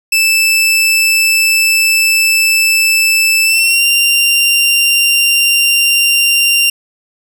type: tone with pitch glide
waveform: sawtooth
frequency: 2637 to 2778 Hz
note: E7 to F7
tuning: 0 to -10 cents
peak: -5 dBFS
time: 0.12-6.7 s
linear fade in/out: 5 ms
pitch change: +90 cents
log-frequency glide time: 3.44-3.84 s
effects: none